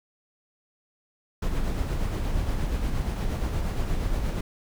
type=noise with tremolo; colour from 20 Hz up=brown; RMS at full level=-25 dBFS; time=1.42-4.41 s; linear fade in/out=5 ms; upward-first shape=sine; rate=8.5 Hz; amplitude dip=35%; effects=none